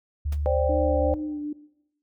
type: tone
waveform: sine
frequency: 73.42 Hz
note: D2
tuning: in tune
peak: -24 dBFS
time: 0.25-1.15 s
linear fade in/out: 10 ms
type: noise with exponential decay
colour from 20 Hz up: pink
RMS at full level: -37 dBFS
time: 0.32-0.39 s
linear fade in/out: 5 ms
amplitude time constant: 15 ms
type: chord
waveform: sine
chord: C suspended second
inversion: none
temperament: equal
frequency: 523.3 / 587.3 / 784 Hz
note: C5 / D5 / G5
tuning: 0 / 0 / 0 cents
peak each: -24 / -25 / -30 dBFS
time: 0.46-1.14 s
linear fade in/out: 0 ms
type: tone with vibrato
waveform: sine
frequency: 300 Hz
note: D4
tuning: 37 cents sharp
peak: -28 dBFS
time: 0.69-1.53 s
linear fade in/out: 5 ms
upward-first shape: sine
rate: 2.4 Hz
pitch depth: 28 cents each way
effects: noise-tail reverb RT60 0.8 s tail -18 dB re dry